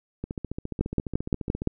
two click trains, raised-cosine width 3 ms, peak -10 / -18 dBFS, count 6 / 21, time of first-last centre 0.81-1.674 / 0.24-1.619 s, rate 5.79 / 14.5 Hz, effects none

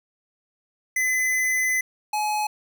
square tone pair in turn, 2023 / 845.9 Hz, B6 / G#5, +41 / +32 cents, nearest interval octave + minor third, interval 1509 cents, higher first, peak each -21 / -23 dBFS, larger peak first, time 0.96-1.81 / 2.13-2.47 s, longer first, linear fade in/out 5 ms, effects none

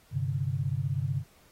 sine chord, G suspended fourth, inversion none, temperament equal, 98 / 130.81 / 146.83 Hz, G2 / C3 / D3, 0 / 0 / 0 cents, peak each -33 / -30 / -32 dBFS, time 0.11-1.24 s, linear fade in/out 50 ms, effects pink hiss -61 dBFS RMS until 1.51 s + AAC 48 kbps

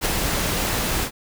pink noise with ADSR envelope, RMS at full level -19 dBFS, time 0.01-1.11 s, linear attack 48 ms, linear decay 3 ms, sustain -4 dB, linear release 79 ms, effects none

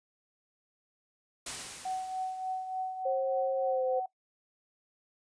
white noise with exponential decay, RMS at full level -36 dBFS, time 1.46-3.03 s, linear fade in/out 5 ms, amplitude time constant 340 ms
sine tone with tremolo, 750 Hz, F#5, 23 cents sharp, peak -30 dBFS, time 1.85-4.06 s, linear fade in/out 5 ms, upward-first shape triangle, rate 3.4 Hz, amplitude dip 60%
sine tone with pitch glide, 535 to 517.4 Hz, C5 to C5, +38 to -19 cents, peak -28 dBFS, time 3.05-4 s, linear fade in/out 10 ms, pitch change -57 cents, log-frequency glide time 3.64-3.83 s
effects noise-tail reverb RT60 0.1 s tail -19 dB re dry + resampled to 22050 Hz

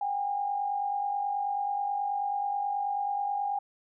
sine tone pair together, 761 / 810.3 Hz, F#5 / G#5, +48 / -43 cents, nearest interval minor second, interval 109 cents, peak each -36 / -28 dBFS, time 0.01-3.59 s, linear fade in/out 5 ms, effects none

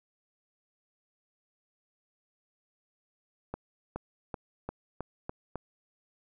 accelerating click train, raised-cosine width 1 ms, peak -21 dBFS, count 7, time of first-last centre 3.54-5.557 s, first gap 420 ms, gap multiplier 0.91, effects none

